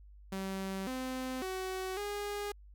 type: tone with pitch steps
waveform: sawtooth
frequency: 192.2 / 258.1 / 375.2 / 410.3 Hz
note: G3 / C4 / F#4 / G#4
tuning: -34 / -23 / +24 / -21 cents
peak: -32 dBFS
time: 0.32-2.52 s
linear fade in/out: 5 ms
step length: 550 ms
effects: added 50 Hz sine -52 dBFS peak until 2.74 s